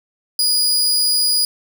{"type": "tone", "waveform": "sawtooth", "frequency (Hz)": 4907, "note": "D#8", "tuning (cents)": -25, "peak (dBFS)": -11, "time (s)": [0.39, 1.45], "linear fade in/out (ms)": 2, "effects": []}